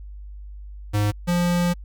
square tone pair in turn, 103.83 / 175 Hz, G#2 / F3, 0 / +4 cents, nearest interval major sixth, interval 904 cents, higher second, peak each -19 dBFS, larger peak neither, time 0.93-1.12 / 1.27-1.74 s, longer second, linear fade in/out 20 ms, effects added 50 Hz sine -35 dBFS peak until 1.84 s

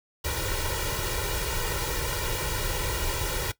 pink noise with comb filter, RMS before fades -29 dBFS, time 0.24-3.52 s, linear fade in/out 10 ms, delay 2.1 ms, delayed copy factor +0.95, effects noise-tail reverb RT60 0.1 s tail -17 dB re dry

